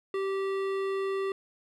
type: tone with hard clipping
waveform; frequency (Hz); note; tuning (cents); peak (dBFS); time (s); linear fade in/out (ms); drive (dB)
sine; 388.8; G4; -14; -30; 0.14-1.32; 2; 14
effects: none